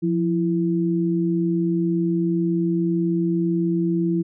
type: tone pair together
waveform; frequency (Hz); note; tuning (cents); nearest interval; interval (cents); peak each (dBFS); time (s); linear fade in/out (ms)
sine; 174.61 / 332.7; F3 / E4; 0 / +16; major seventh; 1116; -21; 0.02-4.23; 20
effects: none